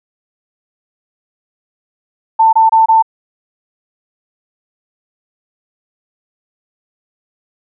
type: tone bursts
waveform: sine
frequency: 892 Hz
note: A5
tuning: 23 cents sharp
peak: -5 dBFS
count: 4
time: 2.39-3.025 s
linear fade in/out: 10 ms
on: 140 ms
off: 25 ms
effects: none